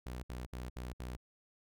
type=tone bursts; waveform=sawtooth; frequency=61.74 Hz; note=B1; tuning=in tune; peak=-37 dBFS; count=5; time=0.06-1.166 s; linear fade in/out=5 ms; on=170 ms; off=64 ms; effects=none